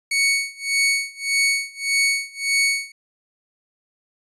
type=tone with tremolo; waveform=sawtooth; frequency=2225 Hz; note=C#7; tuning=6 cents sharp; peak=-12 dBFS; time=0.11-2.92 s; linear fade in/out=5 ms; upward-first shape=sine; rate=1.7 Hz; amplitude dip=95%; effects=resampled to 24000 Hz